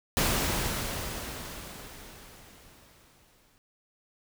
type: noise with exponential decay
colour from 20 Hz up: pink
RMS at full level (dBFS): -25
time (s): 0.17-3.58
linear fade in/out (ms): 0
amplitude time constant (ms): 740
effects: none